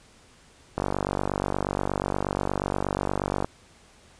click train, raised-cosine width 1 ms, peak -11 dBFS, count 130, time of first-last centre 0.78-3.445 s, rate 48.4 Hz, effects pink hiss -55 dBFS RMS until 4.19 s + resampled to 22050 Hz

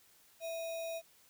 sine tone with sample-and-hold, 659.3 Hz, E5, in tune, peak -37 dBFS, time 0.4-1.02 s, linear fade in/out 50 ms, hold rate 3150 Hz, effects white hiss -65 dBFS RMS until 1.29 s

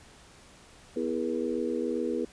harmonic tone with a mistuned harmonic, 82.41 Hz, E2, in tune, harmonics 3 / 4 / 5 / 6, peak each -33 / -33 / -33 / -33 dBFS, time 0.96-2.25 s, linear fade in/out 5 ms, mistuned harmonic 6, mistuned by -54 cents, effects pink hiss -54 dBFS RMS until 2.32 s + resampled to 22050 Hz

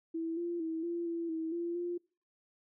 sine tone with pitch steps, 328.1 / 344.3 / 323.8 / 342.1 / 336 / 322.7 / 342.1 / 349.3 Hz, E4 / F4 / E4 / F4 / E4 / E4 / F4 / F4, -8 / -25 / -31 / -36 / +33 / -37 / -36 / 0 cents, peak -33 dBFS, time 0.14-1.98 s, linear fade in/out 10 ms, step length 230 ms, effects noise-tail reverb RT60 0.4 s tail -26 dB re dry

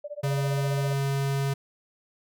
sine tone with tremolo, 587.3 Hz, D5, in tune, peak -31 dBFS, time 0.04-0.93 s, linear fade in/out 5 ms, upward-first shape sine, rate 15 Hz, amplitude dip 100%
square tone, 138 Hz, C#3, 7 cents flat, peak -25 dBFS, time 0.23-1.54 s, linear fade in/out 10 ms
effects none

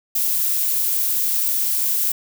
violet noise, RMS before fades -20 dBFS, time 0.15-2.12 s, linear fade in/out 5 ms, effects none

